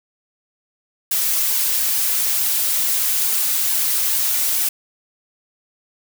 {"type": "noise with flanger", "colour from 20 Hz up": "blue", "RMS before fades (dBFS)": -19, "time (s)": [1.11, 4.69], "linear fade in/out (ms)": 5, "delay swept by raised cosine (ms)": [1.5, 5.3], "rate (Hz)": 2.3, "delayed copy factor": -0.55, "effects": []}